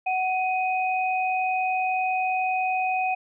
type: tone pair together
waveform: sine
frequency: 745 / 2503 Hz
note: F#5 / D#7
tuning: +12 / +10 cents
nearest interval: octave + major sixth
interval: 2098 cents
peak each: -23 / -28 dBFS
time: 0.06-3.15 s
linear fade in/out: 10 ms
effects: none